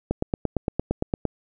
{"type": "click train", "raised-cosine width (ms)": 2, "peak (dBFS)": -9, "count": 11, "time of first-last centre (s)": [0.11, 1.253], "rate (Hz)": 8.75, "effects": []}